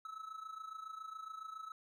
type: tone with amplitude modulation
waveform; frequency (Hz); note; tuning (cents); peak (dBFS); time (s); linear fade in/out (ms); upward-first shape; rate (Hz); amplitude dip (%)
triangle; 1300; E6; -24; -40; 0.05-1.72; 2; sine; 27.2; 75
effects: none